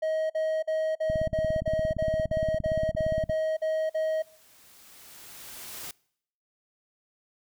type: tone bursts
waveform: triangle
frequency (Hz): 632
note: D#5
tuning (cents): +27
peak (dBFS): -23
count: 13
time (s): 0.02-4.224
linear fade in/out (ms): 10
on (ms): 280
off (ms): 47
type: click train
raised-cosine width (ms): 5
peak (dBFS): -20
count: 39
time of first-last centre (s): 1.1-3.297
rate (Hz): 17.3
type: noise with exponential growth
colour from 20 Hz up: white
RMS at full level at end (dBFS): -38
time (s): 3.01-5.91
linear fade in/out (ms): 2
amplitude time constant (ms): 630
effects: noise-tail reverb RT60 0.7 s tail -25 dB re dry